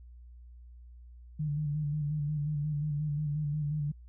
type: tone with vibrato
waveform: sine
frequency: 149 Hz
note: D3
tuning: 25 cents sharp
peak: -29 dBFS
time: 1.39-3.92 s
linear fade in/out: 10 ms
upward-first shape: square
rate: 5.6 Hz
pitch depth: 40 cents each way
effects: added 60 Hz sine -48 dBFS peak until 4.08 s